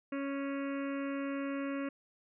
harmonic tone, 277.2 Hz, C#4, in tune, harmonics 1 / 2 / 4 / 5 / 6 / 7 / 8 / 9 / 10, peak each -35 / -41 / -47 / -49 / -51 / -52 / -53 / -54 / -55 dBFS, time 0.12-1.89 s, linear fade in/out 5 ms, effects none

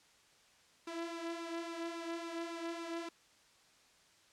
sawtooth tone with flanger, 335.2 Hz, E4, 29 cents sharp, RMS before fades -42 dBFS, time 0.87-3.09 s, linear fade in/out 5 ms, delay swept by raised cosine 0.77 to 3.07 ms, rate 3.6 Hz, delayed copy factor +0.55, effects white hiss -66 dBFS RMS until 4.32 s + low-pass 7000 Hz 12 dB/octave

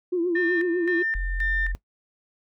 sine tone with vibrato, 347.9 Hz, F4, 7 cents flat, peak -20 dBFS, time 0.12-1.03 s, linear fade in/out 10 ms, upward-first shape triangle, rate 8 Hz, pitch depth 100 cents each way
sine tone with tremolo, 1800 Hz, A6, 39 cents sharp, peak -23 dBFS, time 0.35-1.72 s, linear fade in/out 5 ms, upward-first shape square, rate 1.9 Hz, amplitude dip 70%
sine tone, 44.55 Hz, F1, 35 cents sharp, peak -24 dBFS, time 1.15-1.75 s, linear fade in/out 0 ms
effects noise-tail reverb RT60 0.1 s tail -18 dB re dry + tanh soft clip ceiling -14 dBFS

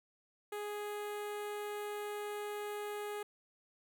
sawtooth tone with notch filter, 415.3 Hz, G#4, in tune, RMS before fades -41 dBFS, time 0.52-3.23 s, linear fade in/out 5 ms, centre 5200 Hz, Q 1.1, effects none

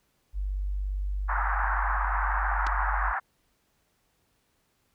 sine tone, 48.7 Hz, G1, 11 cents flat, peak -27 dBFS, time 0.33-3.14 s, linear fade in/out 50 ms
pink band-pass noise, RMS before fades -29 dBFS, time 1.28-3.2 s, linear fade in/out 20 ms, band 800 to 1700 Hz, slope 48 dB/octave
clicks, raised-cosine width 0.2 ms, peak -19 dBFS, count 2, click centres 2.667 / 2.67 s
effects pink hiss -71 dBFS RMS until 4.94 s

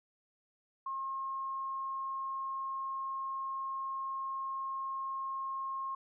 sine tone, 1074 Hz, C6, 45 cents sharp, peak -35 dBFS, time 0.86-5.95 s, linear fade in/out 5 ms, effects none

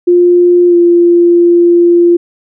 sine tone with pitch glide, 352.5 to 345.8 Hz, F4 to F4, +16 to -17 cents, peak -3 dBFS, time 0.07-2.17 s, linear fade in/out 10 ms, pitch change -33 cents, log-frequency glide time 0.68-0.75 s, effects none

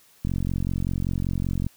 click train, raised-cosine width 5 ms, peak -14 dBFS, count 65, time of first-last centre 0.25-1.666 s, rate 45.2 Hz, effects white hiss -57 dBFS RMS until 1.76 s

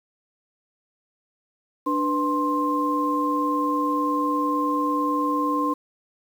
sine tone cluster, 295.2 / 494.5 / 1053 Hz, D4 / B4 / C6, +9 / +2 / +11 cents, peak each -24 / -30 / -23 dBFS, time 1.86-5.74 s, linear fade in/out 10 ms, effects 8-bit

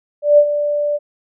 sine tone with ADSR envelope, 587.3 Hz, D5, in tune, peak -4 dBFS, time 0.22-0.99 s, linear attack 160 ms, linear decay 67 ms, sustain -11 dB, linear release 35 ms, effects none

